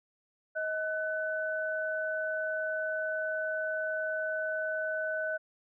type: tone pair together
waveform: sine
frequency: 630.7 / 1500 Hz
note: D#5 / F#6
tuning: +23 / +23 cents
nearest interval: octave + minor third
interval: 1500 cents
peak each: -33 / -33 dBFS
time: 0.55-5.38 s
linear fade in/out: 20 ms
effects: none